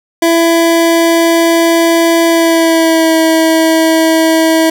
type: tone with pitch glide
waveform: 25% pulse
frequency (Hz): 333.6 to 323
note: E4 to E4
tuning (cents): +21 to -35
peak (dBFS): -3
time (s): 0.22-4.7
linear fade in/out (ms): 5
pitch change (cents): -56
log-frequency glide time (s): 2.26-3.16
effects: none